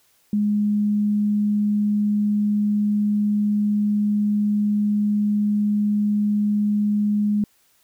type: tone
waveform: sine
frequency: 207.9 Hz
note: G#3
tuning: 2 cents sharp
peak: -17 dBFS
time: 0.33-7.44 s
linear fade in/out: 2 ms
effects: white hiss -61 dBFS RMS until 7.83 s